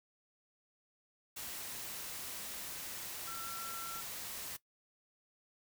sine tone in noise, 1352 Hz, E6, 43 cents sharp, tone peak -44 dBFS, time 3.27-4.01 s, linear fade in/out 10 ms, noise white, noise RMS -44 dBFS, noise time 1.36-4.57 s, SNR -3 dB, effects noise-tail reverb RT60 0.1 s tail -18 dB re dry

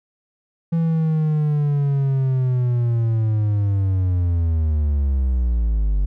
triangle linear sweep, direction down, 166.9 to 46.91 Hz, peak -14 dBFS, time 0.72-6.06 s, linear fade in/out 10 ms, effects none

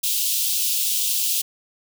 white high-pass noise, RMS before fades -22 dBFS, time 0.03-1.42 s, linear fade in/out 10 ms, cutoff 2800 Hz, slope 48 dB/octave, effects none

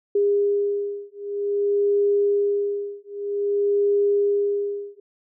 sine beating tone pair, 405.6 / 406.12 Hz, G#4 / G#4, -41 / -39 cents, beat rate 0.52 Hz, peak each -22 dBFS, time 0.15-5 s, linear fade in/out 5 ms, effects none

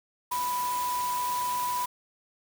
sine tone in noise, 987.8 Hz, B5, in tune, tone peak -27 dBFS, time 0.31-1.86 s, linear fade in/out 10 ms, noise white, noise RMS -37 dBFS, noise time 0.31-1.86 s, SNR +7 dB, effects none

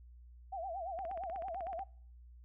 sine tone with vibrato, 718 Hz, F5, 48 cents sharp, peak -38 dBFS, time 0.52-1.84 s, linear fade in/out 10 ms, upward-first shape sine, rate 8.7 Hz, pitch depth 170 cents each way
click train, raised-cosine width 0.5 ms, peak -36 dBFS, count 14, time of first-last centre 0.99-1.792 s, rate 16.2 Hz
effects noise-tail reverb RT60 0.5 s tail -23 dB re dry + added 60 Hz sine -53 dBFS peak until 2.44 s

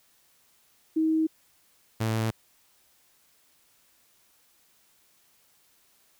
sine / sawtooth tone pair in turn, 317.7 / 111.35 Hz, D#4 / A2, +36 / +21 cents, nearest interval octave + tritone, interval 1815 cents, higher first, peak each -21 dBFS, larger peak neither, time 0.96-1.27 / 2-2.31 s, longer neither, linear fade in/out 10 ms, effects white hiss -64 dBFS RMS until 6.19 s

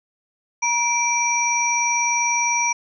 sine tone cluster, 952 / 2333 / 5790 Hz, A#5 / D7 / F#8, +36 / -12 / -38 cents, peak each -22 dBFS, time 0.62-2.73 s, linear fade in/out 10 ms, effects none

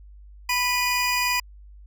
25% pulse tone pair together, 987.8 / 2458 Hz, B5 / D#7, 0 / -22 cents, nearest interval octave + major third, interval 1578 cents, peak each -20 dBFS, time 0.49-1.4 s, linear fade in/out 5 ms, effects added 50 Hz sine -43 dBFS peak until 1.86 s

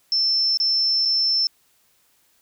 sine tone with dropouts, 5330 Hz, E8, 18 cents sharp, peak -17 dBFS, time 0.12-1.47 s, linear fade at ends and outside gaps 1 ms, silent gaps 0.573-0.6 / 1.052-1.056 s, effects white hiss -62 dBFS RMS until 2.41 s

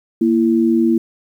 sine tone pair together, 233.1 / 333.5 Hz, A#3 / E4, 0 / +20 cents, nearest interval tritone, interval 620 cents, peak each -14 dBFS, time 0.21-0.98 s, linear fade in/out 5 ms, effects 8-bit

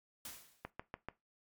white noise with exponential decay, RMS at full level -44 dBFS, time 0.25-0.7 s, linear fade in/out 2 ms, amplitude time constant 97 ms
click train, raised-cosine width 0.5 ms, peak -26 dBFS, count 4, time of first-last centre 0.65-1.086 s, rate 6.88 Hz
effects noise-tail reverb RT60 0.2 s tail -18 dB re dry + MP3 96 kbps

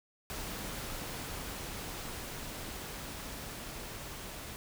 pink noise with level ramp, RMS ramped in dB -40 to -44 dBFS, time 0.3-4.56 s, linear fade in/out 0 ms, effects none

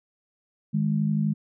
sine tone pair together, 155.69 / 207.7 Hz, D#3 / G#3, +1 / 0 cents, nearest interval perfect fourth, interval 499 cents, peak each -24 dBFS, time 0.73-1.34 s, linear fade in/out 20 ms, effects none

